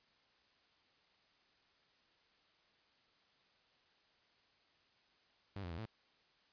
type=tone with pitch steps; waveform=sawtooth; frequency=99.2 / 87.6 / 82 / 110.9 Hz; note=G2 / F2 / E2 / A2; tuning=+21 / +6 / -9 / +14 cents; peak=-39 dBFS; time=5.56-5.856 s; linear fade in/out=0 ms; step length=74 ms; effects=white hiss -72 dBFS RMS until 6.52 s + resampled to 11025 Hz